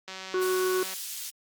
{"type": "click train", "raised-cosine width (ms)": 0.2, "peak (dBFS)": -22, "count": 163, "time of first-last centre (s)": [0.08, 0.937], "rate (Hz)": 189}
{"type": "harmonic tone", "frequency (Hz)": 370, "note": "F#4", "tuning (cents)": 0, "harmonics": [1, 3, 4], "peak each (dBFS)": [-24, -34, -36], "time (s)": [0.34, 0.83], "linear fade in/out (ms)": 2}
{"type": "noise with exponential growth", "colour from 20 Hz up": "white", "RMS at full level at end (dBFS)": -37, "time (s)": [0.35, 0.43], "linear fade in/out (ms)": 1, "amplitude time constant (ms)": 16}
{"type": "high-pass noise", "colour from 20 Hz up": "pink", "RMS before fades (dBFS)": -37, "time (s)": [0.41, 1.31], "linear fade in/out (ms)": 20, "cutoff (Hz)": 4500, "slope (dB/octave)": 12}
{"effects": ["high-pass 200 Hz 12 dB/octave", "Opus 48 kbps"]}